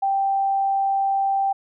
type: tone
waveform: sine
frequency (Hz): 784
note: G5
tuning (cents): 0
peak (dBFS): -18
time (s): 0.02-1.53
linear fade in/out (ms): 10
effects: none